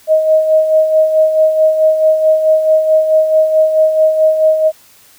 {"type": "tone with tremolo", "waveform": "sine", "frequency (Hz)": 628, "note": "D#5", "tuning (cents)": 16, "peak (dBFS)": -5, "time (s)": [0.07, 4.72], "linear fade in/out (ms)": 50, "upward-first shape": "sine", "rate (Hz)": 4.6, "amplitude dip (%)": 55, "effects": ["white hiss -45 dBFS RMS until 5.18 s"]}